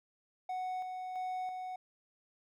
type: tone with tremolo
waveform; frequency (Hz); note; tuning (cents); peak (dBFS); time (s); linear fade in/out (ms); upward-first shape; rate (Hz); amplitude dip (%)
triangle; 740; F#5; 0; -33; 0.49-1.76; 5; square; 1.5; 35
effects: none